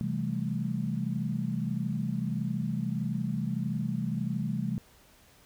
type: chord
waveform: sine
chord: A minor seventh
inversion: first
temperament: equal with one note detuned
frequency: 130.81 / 164.81 / 196 / 217.6 Hz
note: C3 / E3 / G3 / A3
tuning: 0 / 0 / 0 / -19 cents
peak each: -34 dBFS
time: 0.01-4.78 s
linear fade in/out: 0 ms
effects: pink hiss -59 dBFS RMS until 5.45 s